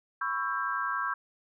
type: chord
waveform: sine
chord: C# half-diminished seventh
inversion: third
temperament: just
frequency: 997.9 / 1108.7 / 1330.5 / 1596.6 Hz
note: B5 / C#6 / E6 / G6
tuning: +18 / 0 / +16 / +31 cents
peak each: -37 / -33 / -34 / -33 dBFS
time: 0.21-1.14 s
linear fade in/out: 5 ms
effects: none